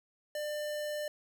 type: tone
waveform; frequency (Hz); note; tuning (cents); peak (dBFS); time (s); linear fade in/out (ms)
square; 597; D5; +28; -35; 0.35-1.08; 2
effects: none